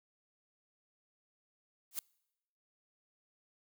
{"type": "noise with exponential growth", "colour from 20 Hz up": "blue", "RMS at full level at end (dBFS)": -32, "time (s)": [1.91, 1.99], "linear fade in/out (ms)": 2, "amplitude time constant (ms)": 17, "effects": ["noise-tail reverb RT60 0.9 s tail -26 dB re dry"]}